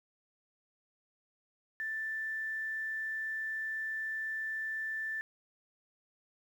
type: tone with quantisation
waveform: sine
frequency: 1766 Hz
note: A6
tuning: 6 cents sharp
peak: -34 dBFS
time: 1.8-5.21 s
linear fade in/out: 0 ms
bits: 10
effects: none